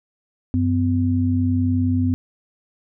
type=tone pair together; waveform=sine; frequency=94.99 / 253.6 Hz; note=F#2 / B3; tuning=+46 / +46 cents; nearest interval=octave + perfect fourth; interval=1700 cents; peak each=-19 dBFS; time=0.54-2.14 s; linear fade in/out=0 ms; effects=none